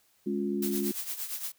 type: chord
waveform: sine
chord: Db major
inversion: second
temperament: equal with one note detuned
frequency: 207.7 / 277.2 / 354.3 Hz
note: Ab3 / Db4 / F4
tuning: 0 / 0 / +25 cents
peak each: -31 / -34 / -32 dBFS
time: 0.26-0.92 s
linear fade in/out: 10 ms
type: noise with tremolo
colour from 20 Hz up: blue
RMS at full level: -33 dBFS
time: 0.62-1.52 s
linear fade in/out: 5 ms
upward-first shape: triangle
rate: 8.7 Hz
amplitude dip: 75%
effects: white hiss -67 dBFS RMS until 1.58 s